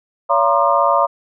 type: tone cluster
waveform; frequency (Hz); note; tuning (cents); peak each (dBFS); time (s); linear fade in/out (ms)
sine; 566 / 681 / 944 / 1052 / 1209; C#5 / F5 / A#5 / C6 / D6; +36 / -44 / +22 / +9 / +50; -18; 0.29-1.07; 20
effects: none